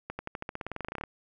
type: accelerating click train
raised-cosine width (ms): 0.5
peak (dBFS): -20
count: 19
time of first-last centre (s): 0.1-1.038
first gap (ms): 90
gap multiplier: 0.93
effects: none